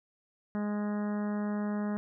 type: harmonic tone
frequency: 207.7 Hz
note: G#3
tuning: in tune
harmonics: 1 / 2 / 3 / 4 / 5 / 6 / 7 / 8 / 9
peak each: -30 / -42 / -42 / -46 / -48 / -49 / -51 / -52 / -54 dBFS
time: 0.55-1.97 s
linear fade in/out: 0 ms
effects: none